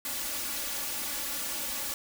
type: noise with comb filter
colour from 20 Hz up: white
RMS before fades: -34 dBFS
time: 0.05-1.94 s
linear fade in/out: 2 ms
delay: 3.5 ms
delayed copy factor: +0.9
effects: none